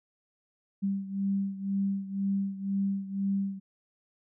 sine beating tone pair, 196 / 198 Hz, G3 / G3, 0 / +18 cents, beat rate 2 Hz, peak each -29 / -33 dBFS, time 0.82-3.6 s, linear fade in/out 20 ms, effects none

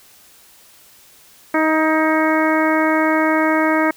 harmonic tone with a mistuned harmonic, 314.2 Hz, D#4, 17 cents sharp, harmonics 1 / 2 / 3 / 4 / 5 / 6 / 7, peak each -17 / -20 / -22 / -23 / -24 / -25 / -25 dBFS, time 1.54-3.91 s, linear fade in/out 5 ms, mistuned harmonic 5, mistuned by +19 cents, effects white hiss -48 dBFS RMS until 3.96 s

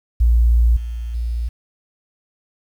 sine tone with level steps, 58.27 Hz, A#1, in tune, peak -10 / -23 / -19 dBFS, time 0.2-1.49 s, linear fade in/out 10 ms, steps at 0.76 / 1.14 s, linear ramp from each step 10 ms, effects 8-bit

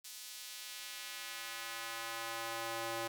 square tone with high-pass filter sweep, 114.5 Hz, A#2, 31 cents flat, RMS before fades -43 dBFS, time 0.04-3.08 s, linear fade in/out 10 ms, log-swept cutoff 5200 to 510 Hz, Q 0.8, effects none

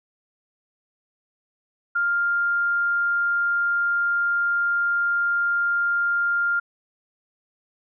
sine tone, 1400 Hz, F6, 4 cents sharp, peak -19 dBFS, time 1.95-6.6 s, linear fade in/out 10 ms, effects none

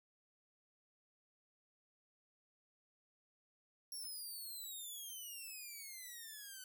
5% pulse exponential sweep, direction down, 5588 to 1500 Hz, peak -39 dBFS, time 3.92-6.64 s, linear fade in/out 2 ms, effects none

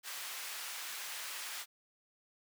pink high-pass noise, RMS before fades -43 dBFS, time 0.03-1.66 s, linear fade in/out 50 ms, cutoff 1400 Hz, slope 12 dB/octave, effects none

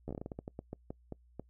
slowing click train, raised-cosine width 2 ms, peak -27 dBFS, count 16, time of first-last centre 0.08-1.396 s, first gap 12 ms, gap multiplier 1.25, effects noise-tail reverb RT60 0.1 s tail -25 dB re dry + added 60 Hz sine -61 dBFS peak until 1.49 s

